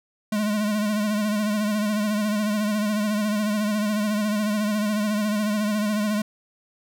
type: tone with vibrato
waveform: square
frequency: 210.4 Hz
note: G#3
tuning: 23 cents sharp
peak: -22 dBFS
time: 0.32-6.22 s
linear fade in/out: 5 ms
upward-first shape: sine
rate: 14 Hz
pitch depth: 50 cents each way
effects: none